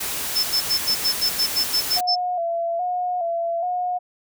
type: noise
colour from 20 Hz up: white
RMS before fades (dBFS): -27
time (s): 0-2.01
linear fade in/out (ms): 10
type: tone bursts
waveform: sine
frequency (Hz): 5274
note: E8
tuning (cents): 0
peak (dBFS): -17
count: 11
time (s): 0.35-2.159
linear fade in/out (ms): 20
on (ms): 89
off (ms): 83
type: tone with vibrato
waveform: sine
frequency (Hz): 698.5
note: F5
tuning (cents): 0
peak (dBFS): -21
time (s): 1.96-3.99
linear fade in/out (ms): 20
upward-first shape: square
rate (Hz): 1.2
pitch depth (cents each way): 56
effects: none